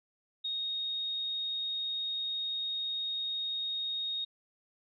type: tone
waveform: sine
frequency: 3729 Hz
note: A#7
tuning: in tune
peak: -32 dBFS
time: 0.44-4.25 s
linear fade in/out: 10 ms
effects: none